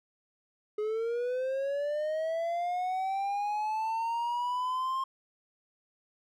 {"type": "linear sweep", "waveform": "triangle", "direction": "up", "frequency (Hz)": [418.6, 1066], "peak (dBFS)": -27, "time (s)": [0.78, 5.04], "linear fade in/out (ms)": 5, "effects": []}